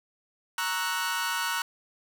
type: chord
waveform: sawtooth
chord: F# dominant seventh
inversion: first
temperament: equal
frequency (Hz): 932.3 / 1108.7 / 1318.5 / 1480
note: A#5 / C#6 / E6 / F#6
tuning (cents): 0 / 0 / 0 / 0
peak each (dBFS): -29 / -32 / -32 / -27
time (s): 0.58-1.62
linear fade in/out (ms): 2
effects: none